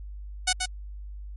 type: tone with echo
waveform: 5% pulse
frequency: 740 Hz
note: F#5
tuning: in tune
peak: -9 dBFS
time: 0.47-0.53 s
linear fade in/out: 10 ms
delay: 130 ms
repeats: 1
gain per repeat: -5 dB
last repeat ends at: 0.66 s
effects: added 50 Hz sine -36 dBFS peak until 1.36 s + MP3 48 kbps